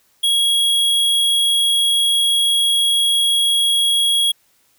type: tone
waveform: square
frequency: 3311 Hz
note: G#7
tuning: 6 cents flat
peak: -14 dBFS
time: 0.23-4.32 s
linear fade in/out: 10 ms
effects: white hiss -59 dBFS RMS until 4.78 s